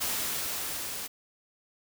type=noise with level ramp; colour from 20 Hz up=white; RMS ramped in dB=-30 to -37 dBFS; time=0-1.08 s; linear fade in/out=20 ms; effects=none